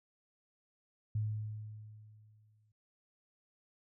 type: tone with exponential decay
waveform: sine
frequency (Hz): 107.2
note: A2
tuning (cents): -45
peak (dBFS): -30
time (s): 1.15-2.72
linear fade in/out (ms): 5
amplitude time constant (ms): 340
effects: none

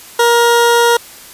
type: tone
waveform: 20% pulse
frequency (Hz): 471.7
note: A#4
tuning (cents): +20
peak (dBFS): -3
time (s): 0.19-0.97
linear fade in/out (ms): 5
effects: white hiss -36 dBFS RMS until 1.33 s + resampled to 32000 Hz

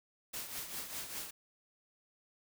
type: noise with tremolo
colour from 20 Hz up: white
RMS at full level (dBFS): -40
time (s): 0.33-1.31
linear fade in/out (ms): 10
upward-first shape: triangle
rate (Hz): 5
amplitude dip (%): 65
effects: none

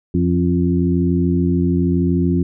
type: harmonic tone with a mistuned harmonic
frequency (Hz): 87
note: F2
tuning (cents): -6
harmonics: 1 / 2 / 3 / 4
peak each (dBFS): -20 / -17 / -19 / -22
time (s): 0.14-2.43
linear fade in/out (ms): 5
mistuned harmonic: 3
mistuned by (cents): +40
effects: none

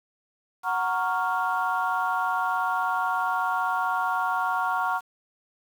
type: chord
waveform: sine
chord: Gb major seventh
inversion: none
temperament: equal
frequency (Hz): 740 / 932.3 / 1108.7 / 1396.9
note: Gb5 / Bb5 / Db6 / F6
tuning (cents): 0 / 0 / 0 / 0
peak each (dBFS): -28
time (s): 0.63-5.01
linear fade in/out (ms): 50
effects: tanh soft clip ceiling -15 dBFS + 8-bit

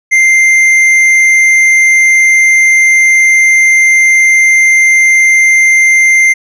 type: tone with tanh clipping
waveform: sine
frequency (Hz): 2093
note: C7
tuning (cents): 0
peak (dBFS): -5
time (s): 0.11-6.34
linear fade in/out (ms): 20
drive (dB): 8
effects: none

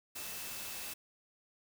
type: tone in noise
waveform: sine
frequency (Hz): 2637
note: E7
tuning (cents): 0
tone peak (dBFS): -52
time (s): 0.15-0.94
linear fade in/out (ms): 10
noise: white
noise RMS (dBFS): -43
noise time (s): 0.15-0.94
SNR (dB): -12
effects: none

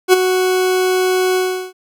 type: tone with ADSR envelope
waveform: 40% pulse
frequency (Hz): 370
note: F#4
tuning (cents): 0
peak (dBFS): -3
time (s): 0.08-1.73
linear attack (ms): 51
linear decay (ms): 16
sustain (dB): -9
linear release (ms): 370
effects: none

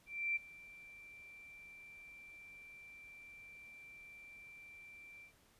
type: tone with ADSR envelope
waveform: sine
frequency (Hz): 2349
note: D7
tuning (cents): 0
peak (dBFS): -32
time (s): 0.06-5.33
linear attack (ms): 300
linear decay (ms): 17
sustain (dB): -21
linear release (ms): 100
effects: pink hiss -69 dBFS RMS until 5.59 s + resampled to 32000 Hz

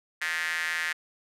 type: tone with high-pass filter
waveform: square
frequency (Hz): 82.41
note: E2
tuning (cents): 0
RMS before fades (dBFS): -30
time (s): 0.21-0.93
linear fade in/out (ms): 10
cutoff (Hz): 1800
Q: 5.2
effects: low-pass 12000 Hz 12 dB/octave

